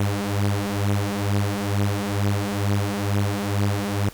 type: beating tone pair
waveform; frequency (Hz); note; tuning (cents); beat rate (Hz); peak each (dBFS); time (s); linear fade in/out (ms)
sawtooth; 100 / 102.2; G2 / G#2; +35 / -27; 2.2; -20; 0-4.09; 5
effects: pink hiss -44 dBFS RMS until 4.13 s